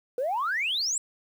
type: exponential sweep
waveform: sine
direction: up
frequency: 476.5 to 7980 Hz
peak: -24 dBFS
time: 0.18-0.98 s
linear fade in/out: 2 ms
effects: tanh soft clip ceiling -21 dBFS + 9-bit